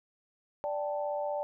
sine chord, D suspended fourth, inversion none, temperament equal, 587.3 / 784 / 880 Hz, D5 / G5 / A5, 0 / 0 / 0 cents, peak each -32 / -38 / -38 dBFS, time 0.64-1.43 s, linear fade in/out 0 ms, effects none

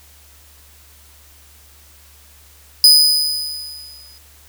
40% pulse tone with exponential decay, 4988 Hz, D#8, 3 cents sharp, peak -3 dBFS, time 2.84-4.18 s, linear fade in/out 1 ms, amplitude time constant 290 ms, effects added 72 Hz sine -48 dBFS peak until 4.48 s + white hiss -48 dBFS RMS until 4.48 s

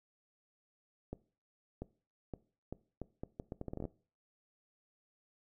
accelerating click train, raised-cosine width 2 ms, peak -27 dBFS, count 16, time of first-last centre 1.13-3.853 s, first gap 690 ms, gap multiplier 0.75, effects noise-tail reverb RT60 0.4 s tail -20 dB re dry

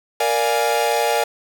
45% pulse chord, Bb dominant seventh, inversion none, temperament equal, 466.2 / 587.3 / 698.5 / 830.6 Hz, Bb4 / D5 / F5 / Ab5, 0 / 0 / 0 / 0 cents, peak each -22 / -23 / -24 / -21 dBFS, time 0.2-1.24 s, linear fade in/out 5 ms, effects 7-bit

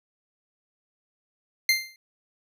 25% pulse tone with exponential decay, 2093 Hz, C7, in tune, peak -12 dBFS, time 1.69-1.96 s, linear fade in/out 2 ms, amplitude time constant 58 ms, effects none

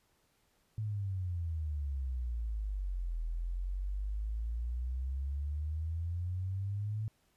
sine exponential two-way sweep, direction down then up, 110 to 40.56 to 110 Hz, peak -33 dBFS, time 0.78-7.08 s, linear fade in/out 0 ms, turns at 3.22 s, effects pink hiss -73 dBFS RMS until 7.36 s + resampled to 32000 Hz

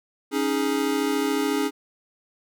square chord, C# suspended second, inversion none, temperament equal, 277.2 / 311.1 / 415.3 Hz, C#4 / D#4 / G#4, 0 / 0 / 0 cents, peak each -26 / -28 / -27 dBFS, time 0.31-1.71 s, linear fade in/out 50 ms, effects none

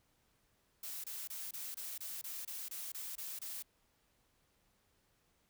blue noise bursts, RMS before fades -44 dBFS, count 12, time 0.83-3.625 s, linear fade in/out 5 ms, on 210 ms, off 25 ms, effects pink hiss -75 dBFS RMS until 5.49 s

